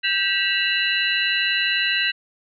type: tone cluster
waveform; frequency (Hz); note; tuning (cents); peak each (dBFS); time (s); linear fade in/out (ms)
sine; 1572 / 1944 / 2688 / 2876 / 3991; G6 / B6 / E7 / F#7 / B7; +4 / -28 / +33 / -50 / +17; -25; 0.03-2.12; 20
effects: none